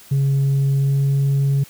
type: tone with pitch glide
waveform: sine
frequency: 137.8 to 138.68 Hz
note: C#3 to C#3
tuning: -10 to +1 cents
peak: -12 dBFS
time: 0.11-1.64 s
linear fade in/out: 10 ms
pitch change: +11 cents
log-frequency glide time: 0.78-0.99 s
effects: tanh soft clip ceiling -13 dBFS + white hiss -45 dBFS RMS until 1.69 s